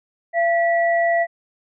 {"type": "tone pair together", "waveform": "sine", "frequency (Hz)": [680, 1949.1], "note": ["F5", "B6"], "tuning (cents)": [-46, -23], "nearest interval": "octave + tritone", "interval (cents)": 1823, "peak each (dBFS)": [-16, -22], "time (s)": [0.33, 1.27], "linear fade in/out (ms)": 50, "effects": []}